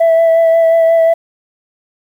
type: tone with vibrato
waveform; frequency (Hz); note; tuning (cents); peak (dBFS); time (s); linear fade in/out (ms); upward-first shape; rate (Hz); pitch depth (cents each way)
sine; 659.3; E5; 0; -4; 0-1.14; 10; sine; 5.6; 16
effects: tanh soft clip ceiling -5 dBFS + 7-bit